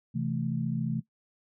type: chord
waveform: sine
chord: A minor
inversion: first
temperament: equal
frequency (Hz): 130.81 / 164.81 / 220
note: C3 / E3 / A3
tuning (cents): 0 / 0 / 0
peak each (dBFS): -32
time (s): 0.14-1.01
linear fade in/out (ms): 20
effects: noise-tail reverb RT60 0.1 s tail -17 dB re dry